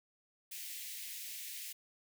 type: high-pass noise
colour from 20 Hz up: white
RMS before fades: -45 dBFS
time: 0.51-1.73 s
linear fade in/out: 10 ms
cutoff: 1900 Hz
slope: 48 dB/octave
effects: none